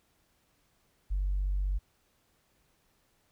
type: tone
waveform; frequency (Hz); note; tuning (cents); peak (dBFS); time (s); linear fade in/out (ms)
sine; 47.81; G1; -43; -26; 1.1-1.79; 20
effects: tanh soft clip ceiling -23 dBFS + pink hiss -71 dBFS RMS until 3.31 s